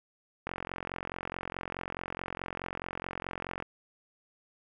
click train, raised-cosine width 0.5 ms, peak -20 dBFS, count 142, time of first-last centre 0.47-3.624 s, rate 44.7 Hz, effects none

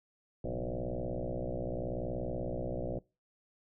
sine tone with frequency modulation, 251.3 Hz, B3, 30 cents sharp, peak -33 dBFS, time 0.44-2.99 s, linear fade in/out 5 ms, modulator 60.8 Hz, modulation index 6.2, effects noise-tail reverb RT60 0.3 s tail -25 dB re dry

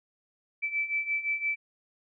sine beating tone pair, 2315 / 2320.8 Hz, D7 / D7, -25 / -21 cents, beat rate 5.8 Hz, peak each -33 / -29 dBFS, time 0.62-1.56 s, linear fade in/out 20 ms, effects none

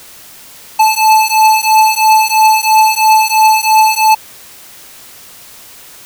square beating tone pair, 870 / 873 Hz, A5 / A5, -20 / -14 cents, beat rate 3 Hz, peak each -10 dBFS, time 0.79-4.15 s, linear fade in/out 10 ms, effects white hiss -36 dBFS RMS until 6.05 s

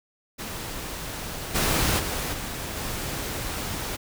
pink noise with level steps, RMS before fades -34 / -23 / -29 / -33 / -31 dBFS, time 0.38-3.97 s, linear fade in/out 20 ms, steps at 1.54 / 1.98 / 2.32 / 2.76 s, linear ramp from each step 20 ms, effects none

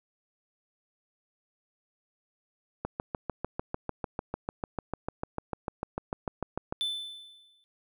click train, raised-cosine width 1 ms, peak -17 dBFS, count 27, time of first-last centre 2.85-6.725 s, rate 6.71 Hz
triangle tone with exponential decay, 3520 Hz, A7, in tune, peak -25 dBFS, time 6.81-7.64 s, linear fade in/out 0 ms, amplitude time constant 180 ms
effects none

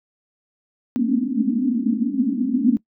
pink band-pass noise, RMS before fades -20 dBFS, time 0.96-2.77 s, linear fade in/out 0 ms, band 220 to 280 Hz, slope 96 dB/octave, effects noise-tail reverb RT60 0.1 s tail -22 dB re dry

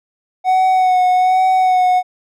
triangle tone with vibrato, 741 Hz, F#5, 2 cents sharp, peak -8 dBFS, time 0.44-2.03 s, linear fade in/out 50 ms, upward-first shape sine, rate 1.2 Hz, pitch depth 23 cents each way, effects none

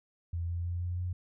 sine tone with pitch steps, 85 / 86.14 / 87.29 / 88.46 / 89.64 Hz, F2 / F2 / F2 / F2 / F2, -46 / -23 / 0 / +23 / +46 cents, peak -31 dBFS, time 0.33-1.13 s, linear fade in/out 5 ms, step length 160 ms, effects none

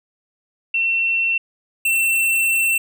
sine / square tone pair in turn, 2706 / 2695 Hz, E7 / E7, +45 / +38 cents, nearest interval unison, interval 7 cents, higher first, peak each -16 dBFS, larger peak neither, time 0.74-1.38 / 1.85-2.78 s, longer second, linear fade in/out 5 ms, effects none

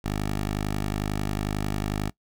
10% pulse tone, 51.1 Hz, G#1, 27 cents flat, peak -18 dBFS, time 0.04-2.1 s, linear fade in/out 10 ms, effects noise-tail reverb RT60 0.1 s tail -21 dB re dry

